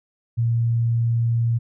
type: tone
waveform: sine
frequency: 116.54 Hz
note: A#2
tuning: in tune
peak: -17 dBFS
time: 0.37-1.59 s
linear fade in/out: 20 ms
effects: none

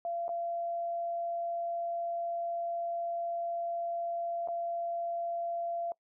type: tone with dropouts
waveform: sine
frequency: 684 Hz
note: F5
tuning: 36 cents flat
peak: -32 dBFS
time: 0.05-5.92 s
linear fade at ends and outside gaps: 1 ms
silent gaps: 0.281-0.291 / 4.475-4.485 s
effects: noise-tail reverb RT60 0.1 s tail -22 dB re dry

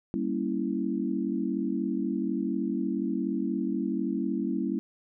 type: chord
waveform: sine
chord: G diminished seventh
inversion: none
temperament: equal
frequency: 196 / 233.1 / 277.2 / 329.6 Hz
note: G3 / Bb3 / Db4 / Fb4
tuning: 0 / 0 / 0 / 0 cents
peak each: -32 dBFS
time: 0.14-4.79 s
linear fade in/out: 0 ms
effects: none

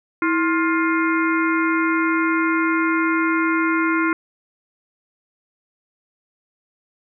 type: harmonic tone with a mistuned harmonic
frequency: 352.1 Hz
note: F4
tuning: 14 cents sharp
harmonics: 1 / 3 / 4 / 5 / 6 / 7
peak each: -19 / -24 / -23 / -33 / -26 / -34 dBFS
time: 0.22-4.13 s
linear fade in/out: 2 ms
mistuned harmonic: 1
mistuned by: -140 cents
effects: none

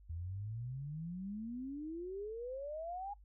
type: exponential sweep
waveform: sine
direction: up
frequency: 79.3 to 830.6 Hz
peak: -40 dBFS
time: 0.09-3.14 s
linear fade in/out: 10 ms
effects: noise-tail reverb RT60 0.1 s tail -20 dB re dry + added 50 Hz sine -57 dBFS peak until 3.24 s

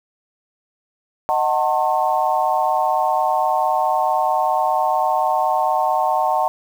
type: chord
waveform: sine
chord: D# diminished seventh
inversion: none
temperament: just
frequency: 622.3 / 746.7 / 896 / 1075.3 Hz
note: D#5 / F#5 / A5 / C6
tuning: 0 / +16 / +31 / +47 cents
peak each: -23 / -19 / -20 / -24 dBFS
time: 1.29-6.48 s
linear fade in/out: 0 ms
effects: 7-bit

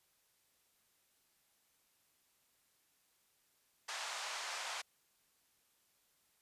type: band-pass noise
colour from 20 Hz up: pink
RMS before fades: -43 dBFS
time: 3.88-4.82 s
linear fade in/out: 10 ms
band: 740 to 7800 Hz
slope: 24 dB/octave
effects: white hiss -75 dBFS RMS until 6.41 s + resampled to 32000 Hz

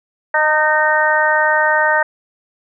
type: harmonic tone with a mistuned harmonic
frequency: 307.7 Hz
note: D#4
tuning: 19 cents flat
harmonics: 2 / 3 / 4 / 5 / 6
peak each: -18 / -17 / -23 / -17 / -17 dBFS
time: 0.34-2.03 s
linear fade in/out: 5 ms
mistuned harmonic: 3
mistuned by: -17 cents
effects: none

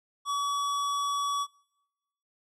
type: tone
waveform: square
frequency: 1137 Hz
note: C#6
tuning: 44 cents sharp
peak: -28 dBFS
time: 0.25-1.47 s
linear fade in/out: 50 ms
effects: noise-tail reverb RT60 1.0 s tail -26 dB re dry + low-pass 9000 Hz 12 dB/octave

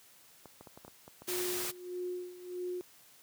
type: clicks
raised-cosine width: 1 ms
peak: -35 dBFS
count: 9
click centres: 0.457 / 0.61 / 0.672 / 0.775 / 0.849 / 0.88 / 1.079 / 1.22 / 1.65 s
type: noise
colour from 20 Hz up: white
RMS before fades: -37 dBFS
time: 1.27-1.72 s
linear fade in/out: 20 ms
type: tone with tremolo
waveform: sine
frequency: 359.7 Hz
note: F#4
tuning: 49 cents flat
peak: -34 dBFS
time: 1.28-2.81 s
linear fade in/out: 0 ms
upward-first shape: sine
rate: 1.6 Hz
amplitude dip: 80%
effects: white hiss -60 dBFS RMS until 3.22 s + high-pass 80 Hz 12 dB/octave

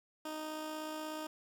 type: tone with amplitude modulation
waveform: 15% pulse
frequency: 310 Hz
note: D#4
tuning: 6 cents flat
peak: -32 dBFS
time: 0.25-1.27 s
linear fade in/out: 5 ms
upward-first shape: sine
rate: 56.6 Hz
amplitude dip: 30%
effects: none

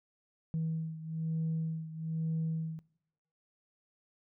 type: beating tone pair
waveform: sine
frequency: 160.7 / 161.8 Hz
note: E3 / E3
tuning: -44 / -32 cents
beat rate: 1.1 Hz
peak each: -33 / -37 dBFS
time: 0.54-2.79 s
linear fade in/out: 0 ms
effects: noise-tail reverb RT60 0.8 s tail -21 dB re dry + tanh soft clip ceiling -27 dBFS

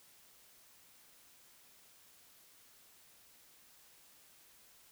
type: silence
effects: white hiss -63 dBFS RMS until 4.91 s

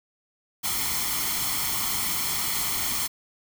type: noise with comb filter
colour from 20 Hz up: white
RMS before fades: -27 dBFS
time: 0.63-3.08 s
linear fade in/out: 20 ms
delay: 0.93 ms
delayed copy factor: +0.65
effects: none

